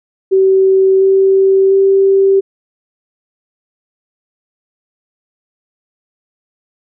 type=tone with pitch steps; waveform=sine; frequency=382.7 / 386 / 389.4 Hz; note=G4 / G4 / G4; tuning=-42 / -27 / -12 cents; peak=-6 dBFS; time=0.31-2.41 s; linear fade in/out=20 ms; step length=700 ms; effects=none